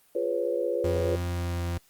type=chord; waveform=sine; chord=C# dominant seventh; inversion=first; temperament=equal with one note detuned; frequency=349.2 / 415.3 / 498.2 / 554.4 Hz; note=E#4 / G#4 / B4 / C#5; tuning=0 / 0 / +15 / 0 cents; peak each=-32 / -33 / -28 / -31 dBFS; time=0.15-1.16 s; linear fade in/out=5 ms
type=tone with pitch glide; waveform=40% pulse; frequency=88.1 to 86.44 Hz; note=F2 to F2; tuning=+16 to -17 cents; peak=-27 dBFS; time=0.84-1.78 s; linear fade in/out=5 ms; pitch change=-33 cents; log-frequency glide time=1.11-1.61 s
effects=white hiss -62 dBFS RMS until 1.89 s + Opus 32 kbps